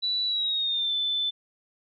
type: tone with pitch glide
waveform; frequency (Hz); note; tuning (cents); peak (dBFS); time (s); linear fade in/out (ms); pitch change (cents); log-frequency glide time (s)
sine; 3951 to 3520; B7 to A7; 0 to 0; -24; 0.02-1.31; 20; -200; 0.26-0.94
effects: none